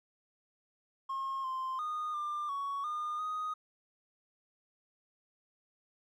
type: tone with pitch steps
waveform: triangle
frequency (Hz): 1076 / 1045 / 1230 / 1194 / 1117 / 1216 / 1247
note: C6 / C6 / D#6 / D6 / C#6 / D#6 / D#6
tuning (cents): +48 / -2 / -20 / +28 / +13 / -40 / +3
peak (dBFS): -31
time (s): 1.09-3.54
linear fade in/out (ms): 10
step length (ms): 350
effects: tanh soft clip ceiling -29 dBFS